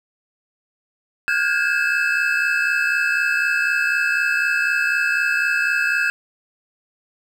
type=tone cluster; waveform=triangle; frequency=1425 / 1589 / 1653 / 2615 Hz; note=F6 / G6 / G#6 / E7; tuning=+34 / +23 / -9 / -15 cents; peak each=-21 dBFS; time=1.28-6.1 s; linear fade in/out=0 ms; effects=none